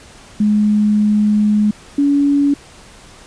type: tone pair in turn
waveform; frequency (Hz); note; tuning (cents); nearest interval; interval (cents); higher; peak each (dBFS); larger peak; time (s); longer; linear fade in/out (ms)
sine; 210 / 284.1; G#3 / C#4; +19 / +43; perfect fourth; 524; second; -10; neither; 0.4-1.71 / 1.98-2.54; first; 5
effects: pink hiss -41 dBFS RMS until 3.26 s + resampled to 22050 Hz